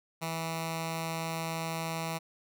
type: tone with notch filter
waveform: 10% pulse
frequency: 163.4 Hz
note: E3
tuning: 15 cents flat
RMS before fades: -35 dBFS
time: 0.21-2.19 s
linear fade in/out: 20 ms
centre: 390 Hz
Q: 0.95
effects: none